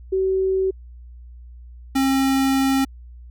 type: tone pair in turn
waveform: sine / square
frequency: 380.2 / 268.8 Hz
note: F#4 / C4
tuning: +47 / +47 cents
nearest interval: tritone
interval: 600 cents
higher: first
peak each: -17 dBFS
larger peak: neither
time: 0.12-0.71 / 1.95-2.85 s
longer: second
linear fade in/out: 10 ms
effects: added 60 Hz sine -38 dBFS peak until 3.3 s